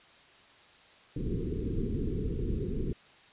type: low-pass noise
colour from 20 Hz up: pink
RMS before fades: -32 dBFS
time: 1.16-2.93 s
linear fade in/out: 5 ms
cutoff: 460 Hz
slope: 96 dB/octave
effects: white hiss -57 dBFS RMS until 3.32 s + resampled to 8000 Hz